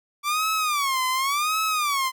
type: tone with vibrato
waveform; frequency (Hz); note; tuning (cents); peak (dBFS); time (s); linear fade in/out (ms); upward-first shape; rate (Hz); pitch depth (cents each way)
sawtooth; 1151; D6; -35; -18; 0.23-2.12; 50; sine; 0.9; 200
effects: none